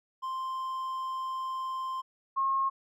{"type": "tone pair in turn", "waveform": ["triangle", "sine"], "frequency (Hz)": [1046.5, 1079], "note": ["C6", "C#6"], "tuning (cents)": [0, -47], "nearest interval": "minor second", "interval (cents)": 53, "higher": "second", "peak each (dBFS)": [-30, -25], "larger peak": "second", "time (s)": [[0.22, 2.02], [2.36, 2.7]], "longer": "first", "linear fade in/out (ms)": 20, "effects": []}